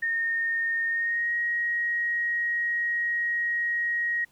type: tone with pitch glide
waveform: sine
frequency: 1836 to 1887.6 Hz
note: A#6 to A#6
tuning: -27 to +21 cents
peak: -24 dBFS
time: 0.02-4.25 s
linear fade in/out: 10 ms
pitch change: +48 cents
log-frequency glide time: 0.89-1.34 s
effects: pink hiss -63 dBFS RMS until 4.31 s